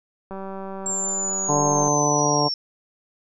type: click train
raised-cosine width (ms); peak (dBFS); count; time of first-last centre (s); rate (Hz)
1; -21; 304; 0.31-1.88; 193
type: linear sweep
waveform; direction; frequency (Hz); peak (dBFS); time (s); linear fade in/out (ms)
sine; down; 7459 to 5430; -23; 0.86-2.54; 2
type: harmonic tone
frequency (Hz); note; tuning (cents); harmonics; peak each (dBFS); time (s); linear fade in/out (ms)
146.83; D3; 0; 1 / 2 / 3 / 4 / 5 / 6 / 7; -26 / -26 / -26 / -26 / -26 / -26 / -26; 1.48-2.49; 20
effects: none